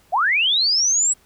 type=linear sweep; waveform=sine; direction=up; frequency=621 to 7902 Hz; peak=-15 dBFS; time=0.12-1.14 s; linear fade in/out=20 ms; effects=pink hiss -56 dBFS RMS until 1.25 s